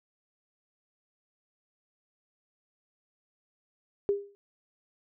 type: tone with exponential decay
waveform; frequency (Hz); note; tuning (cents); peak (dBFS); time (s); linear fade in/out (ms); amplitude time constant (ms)
sine; 402.9; G4; +48; -20; 4.09-4.35; 0; 55
effects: none